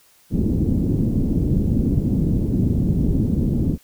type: low-pass noise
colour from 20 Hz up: white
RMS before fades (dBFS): -19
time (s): 0.3-3.78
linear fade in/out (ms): 50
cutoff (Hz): 270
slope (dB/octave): 24
effects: white hiss -55 dBFS RMS until 3.83 s